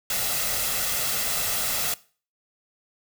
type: noise with comb filter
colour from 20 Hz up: white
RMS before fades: -26 dBFS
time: 0.1-1.94 s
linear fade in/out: 2 ms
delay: 1.5 ms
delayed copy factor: +0.5
effects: noise-tail reverb RT60 0.4 s tail -20 dB re dry